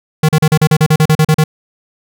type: tone bursts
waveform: square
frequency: 155.3 Hz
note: D#3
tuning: 3 cents flat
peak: -7 dBFS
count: 13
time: 0.23-1.44 s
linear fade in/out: 5 ms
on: 58 ms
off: 38 ms
effects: none